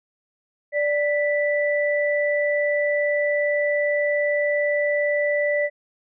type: tone pair together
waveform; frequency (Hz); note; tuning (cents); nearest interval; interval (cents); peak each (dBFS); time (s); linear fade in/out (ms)
sine; 586.5 / 1975.5; D5 / B6; -2 / 0; octave + major sixth; 2102; -20 / -24; 0.72-5.7; 50
effects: none